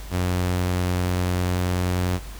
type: tone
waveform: sawtooth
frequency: 90.2 Hz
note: F#2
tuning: 44 cents flat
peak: -17 dBFS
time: 0.1-2.2 s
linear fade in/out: 50 ms
effects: added 50 Hz sine -35 dBFS peak until 2.39 s + pink hiss -43 dBFS RMS until 2.39 s